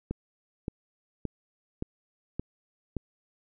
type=click train; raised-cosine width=3 ms; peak=-18 dBFS; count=6; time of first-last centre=0.11-2.967 s; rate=1.75 Hz; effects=none